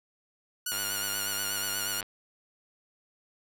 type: tone with vibrato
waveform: 5% pulse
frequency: 1444 Hz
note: F#6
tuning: 43 cents flat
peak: -19 dBFS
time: 0.66-2.01 s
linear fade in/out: 5 ms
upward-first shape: sine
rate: 8.3 Hz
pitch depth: 46 cents each way
type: click train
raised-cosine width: 0.3 ms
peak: -22 dBFS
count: 131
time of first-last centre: 0.72-2.028 s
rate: 99.4 Hz
effects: none